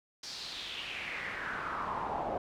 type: noise with band-pass filter sweep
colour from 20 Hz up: brown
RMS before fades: -38 dBFS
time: 0.23-2.38 s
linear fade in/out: 5 ms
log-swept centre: 5200 to 670 Hz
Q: 4
effects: none